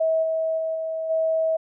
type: tone with level steps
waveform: sine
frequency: 644 Hz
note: E5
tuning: 41 cents flat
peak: -18 / -21 / -23 / -25 / -19 dBFS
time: 0-1.57 s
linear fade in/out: 10 ms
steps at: 0.22 / 0.57 / 0.74 / 1.09 s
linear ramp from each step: 20 ms
effects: none